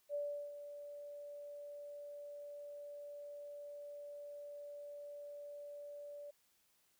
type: tone with ADSR envelope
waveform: sine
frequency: 580 Hz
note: D5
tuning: 22 cents flat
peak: -36 dBFS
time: 0.09-6.31 s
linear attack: 53 ms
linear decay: 370 ms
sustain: -11 dB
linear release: 10 ms
effects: white hiss -75 dBFS RMS until 6.99 s